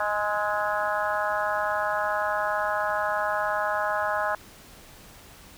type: harmonic tone with a mistuned harmonic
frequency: 208.2 Hz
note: G#3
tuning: 5 cents sharp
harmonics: 3 / 4 / 5 / 6 / 7 / 8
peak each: -29 / -30 / -31 / -32 / -32 / -33 dBFS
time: 0-4.35 s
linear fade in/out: 2 ms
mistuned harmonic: 6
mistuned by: +29 cents
effects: pink hiss -49 dBFS RMS until 5.57 s